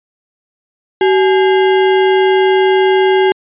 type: tone with sample-and-hold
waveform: sine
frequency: 379.9 Hz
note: F#4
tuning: 46 cents sharp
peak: -7 dBFS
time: 1.01-3.32 s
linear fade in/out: 2 ms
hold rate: 1225 Hz
effects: resampled to 8000 Hz